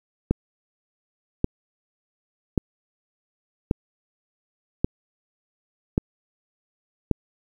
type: click train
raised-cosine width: 3 ms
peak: -6 dBFS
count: 7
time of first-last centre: 0.31-7.113 s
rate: 0.882 Hz
effects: 8-bit